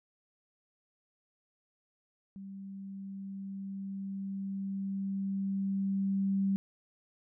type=tone with level ramp; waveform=sine; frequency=195.2 Hz; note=G3; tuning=7 cents flat; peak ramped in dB=-42 to -26 dBFS; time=2.36-6.56 s; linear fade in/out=0 ms; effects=none